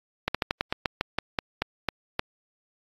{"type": "slowing click train", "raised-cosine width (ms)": 0.3, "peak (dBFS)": -8, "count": 13, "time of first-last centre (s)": [0.28, 2.194], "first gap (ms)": 66, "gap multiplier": 1.15, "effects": ["AAC 32 kbps"]}